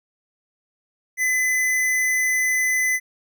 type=tone; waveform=square; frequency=2017 Hz; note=B6; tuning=36 cents sharp; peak=-19 dBFS; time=1.17-3 s; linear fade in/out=50 ms; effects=none

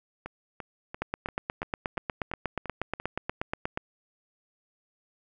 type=two click trains; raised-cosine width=0.5 ms; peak=-14 / -22 dBFS; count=24 / 9; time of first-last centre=1.02-3.774 / 0.26-3 s; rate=8.35 / 2.92 Hz; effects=none

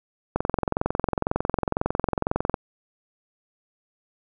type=click train; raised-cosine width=1 ms; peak=-8 dBFS; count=49; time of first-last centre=0.36-2.542 s; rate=22 Hz; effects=none

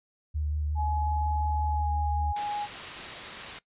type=tone with vibrato; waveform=sine; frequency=75 Hz; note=D2; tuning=37 cents sharp; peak=-27 dBFS; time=0.34-2.33 s; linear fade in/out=20 ms; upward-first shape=square; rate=5.5 Hz; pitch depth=14 cents each way
type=tone with pitch glide; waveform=sine; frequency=846 to 828.6 Hz; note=G#5 to G#5; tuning=+32 to -4 cents; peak=-29 dBFS; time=0.75-2.68 s; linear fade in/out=50 ms; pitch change=-36 cents; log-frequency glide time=1.72-1.9 s
type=noise; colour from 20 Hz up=white; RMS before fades=-37 dBFS; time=2.36-3.59 s; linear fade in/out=5 ms
effects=noise-tail reverb RT60 0.1 s tail -19 dB re dry + resampled to 8000 Hz

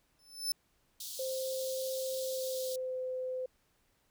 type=tone with exponential growth; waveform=sawtooth; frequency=5274 Hz; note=E8; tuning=in tune; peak=-25 dBFS; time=0.19-0.52 s; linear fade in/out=2 ms; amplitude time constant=71 ms
type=high-pass noise; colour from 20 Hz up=pink; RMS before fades=-43 dBFS; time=1-2.76 s; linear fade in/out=5 ms; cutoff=3500 Hz; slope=48 dB/octave
type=tone with pitch glide; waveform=sine; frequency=523.3 to 511.9 Hz; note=C5 to C5; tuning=0 to -38 cents; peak=-34 dBFS; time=1.19-3.46 s; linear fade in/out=5 ms; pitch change=-38 cents; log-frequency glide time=2.19-2.99 s
effects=pink hiss -73 dBFS RMS until 4.1 s

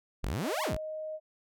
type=exponential two-way sweep; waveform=sawtooth; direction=up then down; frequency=34.88 to 1154 to 34.88 Hz; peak=-27 dBFS; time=0.23-0.77 s; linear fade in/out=10 ms; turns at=0.63 s
type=tone; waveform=sine; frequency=623 Hz; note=D#5; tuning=2 cents sharp; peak=-35 dBFS; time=0.42-1.2 s; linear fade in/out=50 ms
effects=none

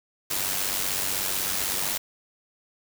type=noise with amplitude modulation; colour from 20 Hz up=white; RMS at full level=-25 dBFS; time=0.3-1.98 s; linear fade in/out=10 ms; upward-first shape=sine; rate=95.9 Hz; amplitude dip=55%; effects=none

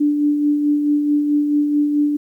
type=tone with tremolo; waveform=sine; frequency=293.7 Hz; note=D4; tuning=in tune; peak=-12 dBFS; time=0-2.17 s; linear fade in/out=10 ms; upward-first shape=sine; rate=4.6 Hz; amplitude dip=40%; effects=9-bit

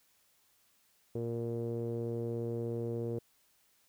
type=tone with low-pass filter; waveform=sawtooth; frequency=116.9 Hz; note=A#2; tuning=5 cents sharp; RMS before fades=-36 dBFS; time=1.15-3.19 s; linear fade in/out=5 ms; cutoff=440 Hz; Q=5.3; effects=white hiss -70 dBFS RMS until 3.88 s

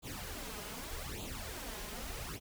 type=noise with flanger; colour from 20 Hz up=pink; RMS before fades=-43 dBFS; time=0.02-2.4 s; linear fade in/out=50 ms; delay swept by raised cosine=0.27 to 4.87 ms; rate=0.83 Hz; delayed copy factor=+0.75; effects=none

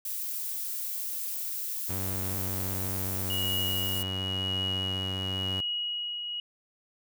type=noise; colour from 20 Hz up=violet; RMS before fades=-34 dBFS; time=0.05-4.03 s; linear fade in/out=5 ms
type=tone; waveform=sawtooth; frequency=94.7 Hz; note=F#2; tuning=41 cents sharp; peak=-29 dBFS; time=1.89-5.61 s; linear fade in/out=10 ms
type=tone with tremolo; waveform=sine; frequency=2900 Hz; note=F#7; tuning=35 cents flat; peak=-28 dBFS; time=3.3-6.4 s; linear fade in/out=2 ms; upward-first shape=triangle; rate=0.94 Hz; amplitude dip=45%
effects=none

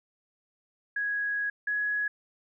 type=tone pair in turn; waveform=sine; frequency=1661.2 / 1677.6 Hz; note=G#6 / G#6; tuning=0 / +17 cents; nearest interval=unison; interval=17 cents; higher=second; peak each=-27 / -26 dBFS; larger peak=second; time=0.96-1.5 / 1.67-2.08 s; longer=first; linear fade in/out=5 ms; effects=none

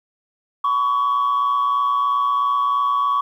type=tone pair together; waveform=sine; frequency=1004 / 1127 Hz; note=B5 / C#6; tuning=+28 / +28 cents; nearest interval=major second; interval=200 cents; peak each=-23 / -15 dBFS; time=0.64-3.21 s; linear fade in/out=5 ms; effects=tanh soft clip ceiling -13 dBFS + 9-bit

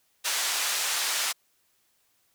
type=band-pass noise; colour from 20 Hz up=white; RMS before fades=-28 dBFS; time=0.24-1.33 s; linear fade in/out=20 ms; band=810 to 8000 Hz; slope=12 dB/octave; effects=white hiss -69 dBFS RMS until 2.34 s

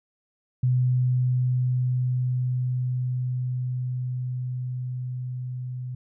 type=tone with level ramp; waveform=sine; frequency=126 Hz; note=B2; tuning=35 cents sharp; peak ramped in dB=-18 to -30 dBFS; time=0.63-5.95 s; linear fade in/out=5 ms; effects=none

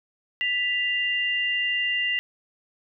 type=tone pair together; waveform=sine; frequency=1975.5 / 2794 Hz; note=B6 / F7; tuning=0 / 0 cents; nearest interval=tritone; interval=600 cents; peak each=-25 dBFS; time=0.41-2.19 s; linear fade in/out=0 ms; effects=none

